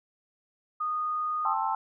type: tone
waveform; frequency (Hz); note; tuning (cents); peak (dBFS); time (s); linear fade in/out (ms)
sine; 1234; D#6; -15; -27; 0.8-1.54; 10
type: chord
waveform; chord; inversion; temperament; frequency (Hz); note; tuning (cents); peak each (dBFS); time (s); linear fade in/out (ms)
sine; A minor seventh; third; just; 792 / 880 / 1056 / 1320; G5 / A5 / C6 / E6; +18 / 0 / +16 / +2; -32 / -29 / -32 / -34; 1.45-1.75; 2
effects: none